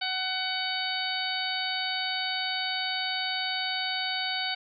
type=harmonic tone; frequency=750 Hz; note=F#5; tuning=23 cents sharp; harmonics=1 / 2 / 3 / 4 / 5 / 6; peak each=-35 / -35 / -35 / -35 / -35 / -35 dBFS; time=0.01-4.55 s; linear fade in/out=10 ms; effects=none